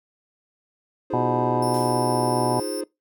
triangle chord, F minor seventh, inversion third, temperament equal, 311.1 / 349.2 / 415.3 / 523.3 Hz, Eb4 / F4 / Ab4 / C5, 0 / 0 / 0 / 0 cents, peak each -30 dBFS, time 1.1-2.84 s, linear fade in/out 5 ms
harmonic tone, 123.47 Hz, B2, in tune, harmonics 1 / 2 / 3 / 5 / 6 / 7 / 8, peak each -28 / -28 / -28 / -28 / -28 / -28 / -28 dBFS, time 1.13-2.6 s, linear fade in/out 5 ms
20% pulse tone, 5360 Hz, E8, 28 cents sharp, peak -28 dBFS, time 1.62-2.81 s, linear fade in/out 5 ms
white noise with exponential decay, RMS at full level -42 dBFS, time 1.74-2.25 s, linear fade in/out 2 ms, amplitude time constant 110 ms
effects noise-tail reverb RT60 0.2 s tail -22 dB re dry

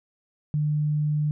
sine tone, 150 Hz, D3, 37 cents sharp, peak -21 dBFS, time 0.54-1.31 s, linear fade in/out 0 ms, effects none

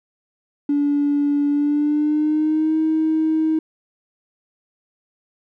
triangle tone with pitch glide, 288.1 to 316 Hz, D4 to D#4, -33 to +27 cents, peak -12 dBFS, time 0.69-3.59 s, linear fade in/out 5 ms, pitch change +160 cents, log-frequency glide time 1.49-2.77 s, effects tanh soft clip ceiling -13 dBFS

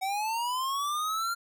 square linear sweep, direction up, 750 to 1396.9 Hz, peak -29 dBFS, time 0.01-1.35 s, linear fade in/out 20 ms, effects none

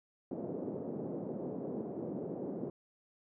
white band-pass noise, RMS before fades -40 dBFS, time 0.31-2.7 s, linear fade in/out 2 ms, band 150 to 490 Hz, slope 24 dB/octave, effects none

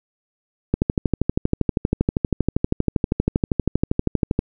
click train, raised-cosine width 3 ms, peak -4 dBFS, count 47, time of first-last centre 0.74-4.391 s, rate 12.6 Hz, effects none

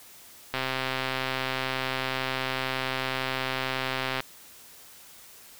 click train, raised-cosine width 0.3 ms, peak -12 dBFS, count 481, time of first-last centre 0.54-4.204 s, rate 131 Hz, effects white hiss -50 dBFS RMS until 5.59 s

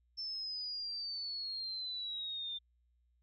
sine exponential sweep, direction down, 5340 to 3574 Hz, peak -38 dBFS, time 0.17-2.59 s, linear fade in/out 20 ms, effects added 60 Hz sine -70 dBFS peak until 3.22 s

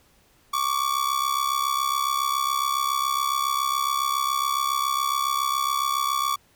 45% pulse ring-modulated tone, 1141 Hz, C#6, 50 cents sharp, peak -19 dBFS, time 0.53-6.36 s, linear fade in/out 10 ms, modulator 33.6 Hz, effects pink hiss -60 dBFS RMS until 6.55 s

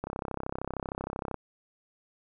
click train, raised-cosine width 1 ms, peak -19 dBFS, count 44, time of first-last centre 0.04-1.343 s, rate 33 Hz, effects none

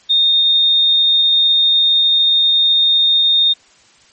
sine tone, 3670 Hz, A#7, 28 cents flat, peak -9 dBFS, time 0.09-3.54 s, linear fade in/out 20 ms, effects white hiss -49 dBFS RMS until 4.12 s + MP3 32 kbps

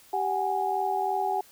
sine tone cluster, 389.7 / 744 / 827 Hz, G4 / F#5 / G#5, -10 / +9 / -8 cents, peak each -32 / -28 / -28 dBFS, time 0.13-1.41 s, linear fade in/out 5 ms, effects white hiss -55 dBFS RMS until 1.51 s

